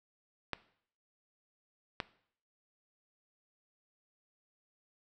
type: clicks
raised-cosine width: 0.3 ms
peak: -17 dBFS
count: 2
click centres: 0.533 / 2.002 s
effects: noise-tail reverb RT60 0.6 s tail -18 dB re dry